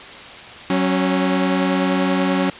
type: tone pair together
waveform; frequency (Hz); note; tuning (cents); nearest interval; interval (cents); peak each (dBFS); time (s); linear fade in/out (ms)
sawtooth; 186.94 / 275.3; F#3 / C#4; +18 / -12; perfect fifth; 670; -15; 0.7-2.5; 2
effects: white hiss -36 dBFS RMS until 2.59 s + resampled to 8000 Hz